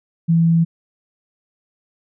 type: tone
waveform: sine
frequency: 166 Hz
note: E3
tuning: 12 cents sharp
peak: -11 dBFS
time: 0.28-0.65 s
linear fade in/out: 20 ms
effects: none